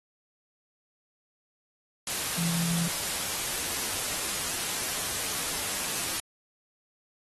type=tone in noise; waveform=sine; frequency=169.3 Hz; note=E3; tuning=46 cents sharp; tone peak=-28 dBFS; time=2.38-2.88 s; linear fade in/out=2 ms; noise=white; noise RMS=-31 dBFS; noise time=2.07-6.2 s; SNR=0 dB; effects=AAC 32 kbps